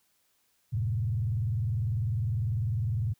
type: tone with vibrato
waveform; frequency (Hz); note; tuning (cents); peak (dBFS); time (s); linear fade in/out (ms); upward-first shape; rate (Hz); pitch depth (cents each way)
sine; 109.5; A2; -8; -26; 0.72-3.14; 20; square; 20; 270
effects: white hiss -71 dBFS RMS until 3.19 s